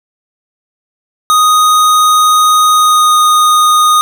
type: tone with pitch glide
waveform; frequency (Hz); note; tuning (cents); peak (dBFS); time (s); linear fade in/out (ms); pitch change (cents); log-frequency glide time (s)
square; 1244.5 to 1235.2; D#6 to D#6; 0 to -13; -6; 1.3-4.01; 0; -13; 2.72-3.2
effects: none